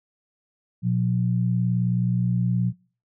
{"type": "tone pair together", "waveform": "sine", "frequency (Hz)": [120.6, 179.62], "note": ["B2", "F3"], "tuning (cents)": [-41, 49], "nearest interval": "perfect fifth", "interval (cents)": 690, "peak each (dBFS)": -22, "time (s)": [0.82, 2.73], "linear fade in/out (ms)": 50, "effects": ["noise-tail reverb RT60 0.4 s tail -23 dB re dry"]}